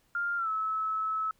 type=tone with pitch glide; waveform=sine; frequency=1400 to 1298.7 Hz; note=F6 to E6; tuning=+4 to -26 cents; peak=-28 dBFS; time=0.15-1.31 s; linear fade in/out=2 ms; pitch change=-130 cents; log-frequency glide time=0.37-0.49 s; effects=pink hiss -69 dBFS RMS until 1.39 s